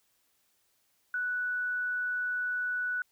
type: tone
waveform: sine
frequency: 1480 Hz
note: F#6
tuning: in tune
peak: -29 dBFS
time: 1.14-3.02 s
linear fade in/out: 2 ms
effects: white hiss -72 dBFS RMS until 3.11 s